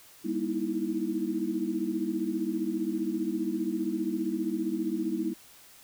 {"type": "tone cluster", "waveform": "sine", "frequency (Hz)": [200.9, 240.4, 312.7, 327.8], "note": ["G3", "B3", "D#4", "E4"], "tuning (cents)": [43, -46, 9, -10], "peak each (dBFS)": [-35, -35, -33, -31], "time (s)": [0.24, 5.34], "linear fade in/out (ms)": 20, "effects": ["white hiss -54 dBFS RMS until 5.83 s"]}